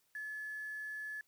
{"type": "tone with quantisation", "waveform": "sine", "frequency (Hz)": 1716, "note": "A6", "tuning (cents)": -44, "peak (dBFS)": -40, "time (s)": [0.15, 1.21], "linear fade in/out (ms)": 2, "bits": 10, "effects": ["white hiss -75 dBFS RMS until 1.27 s"]}